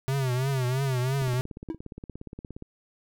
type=tone with vibrato; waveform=square; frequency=130.81 Hz; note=C3; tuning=in tune; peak=-25 dBFS; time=0.08-1.41 s; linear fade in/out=0 ms; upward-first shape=triangle; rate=3 Hz; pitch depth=120 cents each way
type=click train; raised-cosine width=3 ms; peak=-26 dBFS; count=25; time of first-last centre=1.22-2.624 s; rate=17.1 Hz
type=tone with exponential decay; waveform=triangle; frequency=323.9 Hz; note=E4; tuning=30 cents flat; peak=-22 dBFS; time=1.7-1.78 s; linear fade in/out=0 ms; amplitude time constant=17 ms
effects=none